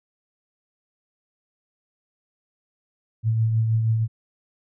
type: tone with tremolo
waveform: sine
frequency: 112 Hz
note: A2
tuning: 31 cents sharp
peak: -16 dBFS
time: 3.23-4.08 s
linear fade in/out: 50 ms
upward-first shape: triangle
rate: 6.3 Hz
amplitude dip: 40%
effects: none